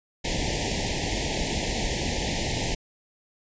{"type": "band-stop noise", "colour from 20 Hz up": "pink", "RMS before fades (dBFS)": -27, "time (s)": [0.24, 2.75], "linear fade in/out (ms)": 10, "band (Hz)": [920, 1800], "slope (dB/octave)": 96, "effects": ["resampled to 16000 Hz"]}